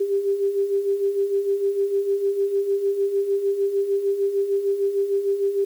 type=beating tone pair; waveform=sine; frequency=392 / 398.6 Hz; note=G4 / G4; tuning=0 / +29 cents; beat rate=6.6 Hz; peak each=-27 / -20 dBFS; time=0-5.65 s; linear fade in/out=10 ms; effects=8-bit